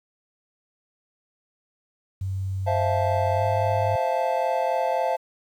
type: tone with pitch glide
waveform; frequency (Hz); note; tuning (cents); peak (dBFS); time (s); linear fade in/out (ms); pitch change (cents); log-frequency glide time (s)
sine; 95.5 to 100.54; G2 to G2; -45 to +44; -25; 2.21-3.96; 5; +89; 3.35-3.43
type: chord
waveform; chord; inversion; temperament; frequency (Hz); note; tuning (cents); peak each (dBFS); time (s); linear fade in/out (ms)
triangle; F major seventh; second; just; 523.8 / 654.8 / 698.5 / 873.1; C5 / E5 / F5 / A5; +2 / -12 / 0 / -14; -25; 2.66-5.17; 20
effects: 9-bit